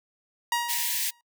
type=tone with exponential decay; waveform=sawtooth; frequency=949 Hz; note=A#5; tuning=31 cents sharp; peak=-18 dBFS; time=0.52-1.21 s; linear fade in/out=2 ms; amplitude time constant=150 ms
type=high-pass noise; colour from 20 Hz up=white; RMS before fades=-28 dBFS; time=0.68-1.11 s; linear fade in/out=20 ms; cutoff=1700 Hz; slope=96 dB/octave
effects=noise-tail reverb RT60 0.1 s tail -25 dB re dry